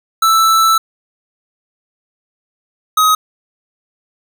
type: tone pair in turn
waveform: square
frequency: 1321 / 1263.4 Hz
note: E6 / D#6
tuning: +3 / +26 cents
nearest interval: minor second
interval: 77 cents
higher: first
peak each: -9 dBFS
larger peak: neither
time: 0.22-0.78 / 2.97-3.15 s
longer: first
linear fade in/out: 5 ms
effects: none